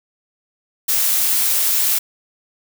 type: noise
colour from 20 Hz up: blue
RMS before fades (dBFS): -17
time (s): 0.88-1.99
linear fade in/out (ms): 10
effects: none